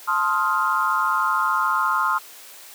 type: chord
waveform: sine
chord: F dominant seventh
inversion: first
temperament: just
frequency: 873.1 / 1047.7 / 1257.2 / 1396.9 Hz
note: A5 / C6 / Eb6 / F6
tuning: -14 / +2 / +18 / 0 cents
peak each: -28 / -22 / -23 / -24 dBFS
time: 0.07-2.19 s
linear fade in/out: 20 ms
effects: white hiss -43 dBFS RMS until 2.74 s + high-pass 400 Hz 12 dB/octave